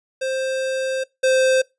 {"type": "tone pair in turn", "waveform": "square", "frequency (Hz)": [526, 521.5], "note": ["C5", "C5"], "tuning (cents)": [9, -6], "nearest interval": "unison", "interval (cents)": 15, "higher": "first", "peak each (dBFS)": [-22, -15], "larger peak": "second", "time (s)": [[0.21, 1.04], [1.23, 1.62]], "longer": "first", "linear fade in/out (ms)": 10, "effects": ["noise-tail reverb RT60 0.2 s tail -22 dB re dry", "resampled to 22050 Hz"]}